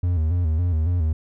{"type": "tone with vibrato", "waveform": "triangle", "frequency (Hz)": 83.4, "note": "E2", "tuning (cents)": 21, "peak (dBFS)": -16, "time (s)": [0.03, 1.13], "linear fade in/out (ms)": 5, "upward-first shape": "square", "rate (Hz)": 3.6, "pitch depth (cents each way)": 100, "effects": []}